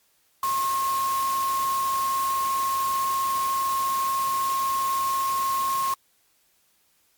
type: tone in noise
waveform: sine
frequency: 1077 Hz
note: C6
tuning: 50 cents sharp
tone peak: -22 dBFS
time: 0.43-5.94 s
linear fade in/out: 2 ms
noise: white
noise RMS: -34 dBFS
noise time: 0.43-5.94 s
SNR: +9 dB
effects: white hiss -65 dBFS RMS until 7.17 s + MP3 96 kbps